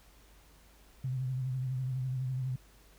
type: tone with vibrato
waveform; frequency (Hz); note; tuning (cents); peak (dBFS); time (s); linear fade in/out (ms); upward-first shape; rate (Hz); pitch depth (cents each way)
sine; 129.4; C3; -19; -31; 1.04-2.56; 5; triangle; 12; 61
effects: added 50 Hz sine -59 dBFS peak until 2.98 s + pink hiss -62 dBFS RMS until 2.98 s